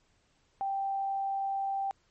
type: tone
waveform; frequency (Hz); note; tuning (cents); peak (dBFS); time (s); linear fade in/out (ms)
sine; 784; G5; 0; -29; 0.61-1.91; 0
effects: pink hiss -70 dBFS RMS until 2.1 s + MP3 32 kbps